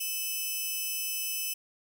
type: tone pair together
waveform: 5% pulse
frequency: 2611 / 3000 Hz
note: E7 / F#7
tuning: -17 / +23 cents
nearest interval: major second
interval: 240 cents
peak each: -25 dBFS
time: 0-1.54 s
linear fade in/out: 10 ms
effects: none